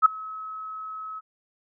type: tone with ADSR envelope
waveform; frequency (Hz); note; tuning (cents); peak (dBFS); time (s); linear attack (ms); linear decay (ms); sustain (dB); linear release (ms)
sine; 1286; E6; -43; -9; 0.02-1.21; 35; 9; -24; 30
effects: none